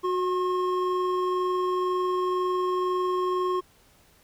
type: tone pair together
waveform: triangle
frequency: 366 / 1076 Hz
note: F#4 / C6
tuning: -19 / +48 cents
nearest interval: octave + perfect fifth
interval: 1867 cents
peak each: -23 / -26 dBFS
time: 0.03-3.61 s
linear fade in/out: 20 ms
effects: pink hiss -59 dBFS RMS until 4.23 s